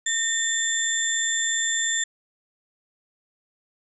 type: tone cluster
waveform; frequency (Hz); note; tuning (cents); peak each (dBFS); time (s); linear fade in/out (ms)
sine; 1827 / 3515 / 7270; A#6 / A7 / A#8; -35 / -2 / -44; -27 / -29 / -24; 0.06-2.04; 5
effects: none